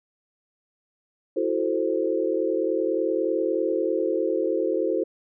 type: chord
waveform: sine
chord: F# half-diminished seventh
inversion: third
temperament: equal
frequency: 329.6 / 370 / 440 / 523.3 Hz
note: E4 / F#4 / A4 / C5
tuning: 0 / 0 / 0 / 0 cents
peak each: -27 dBFS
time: 1.36-5.04 s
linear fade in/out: 10 ms
effects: none